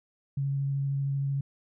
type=tone with vibrato; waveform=sine; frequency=138.59 Hz; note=C#3; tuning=in tune; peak=-26 dBFS; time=0.37-1.41 s; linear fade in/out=5 ms; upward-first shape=sine; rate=13 Hz; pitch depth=10 cents each way; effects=none